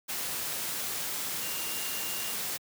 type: tone in noise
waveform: sine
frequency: 2800 Hz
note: F7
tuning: 4 cents sharp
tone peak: -42 dBFS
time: 1.41-2.34 s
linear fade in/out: 20 ms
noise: white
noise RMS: -34 dBFS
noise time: 0.08-2.58 s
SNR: -11 dB
effects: high-pass 100 Hz 12 dB/octave